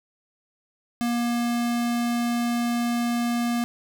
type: tone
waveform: square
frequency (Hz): 237.8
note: A#3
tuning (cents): +35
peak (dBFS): -23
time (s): 1.01-3.64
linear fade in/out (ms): 0
effects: none